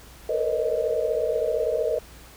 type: tone cluster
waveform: sine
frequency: 447.6 / 463.4 / 496.1 / 567 / 625 Hz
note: A4 / A#4 / B4 / C#5 / D#5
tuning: +30 / -10 / +8 / +39 / +8 cents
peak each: -29 / -28 / -28 / -33 / -26 dBFS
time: 0.29-1.99 s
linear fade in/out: 5 ms
effects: added 60 Hz sine -48 dBFS peak until 2.36 s + pink hiss -48 dBFS RMS until 2.36 s